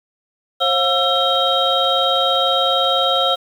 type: tone cluster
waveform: sine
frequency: 537 / 711 / 1340 / 3182 / 3795 Hz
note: C5 / F5 / E6 / G7 / A#7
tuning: +45 / +31 / +28 / +25 / +30 cents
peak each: -20 dBFS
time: 0.6-3.36 s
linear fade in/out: 20 ms
effects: tanh soft clip ceiling -3 dBFS + 7-bit